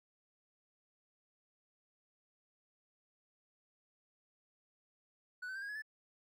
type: tone with pitch steps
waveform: triangle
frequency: 1480 / 1529.5 / 1580.7 / 1633.6 / 1688.3 / 1744.8 Hz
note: F#6 / G6 / G6 / G#6 / G#6 / A6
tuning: 0 / -43 / +14 / -29 / +28 / -15 cents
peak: -39 dBFS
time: 5.42-5.822 s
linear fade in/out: 10 ms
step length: 67 ms
effects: none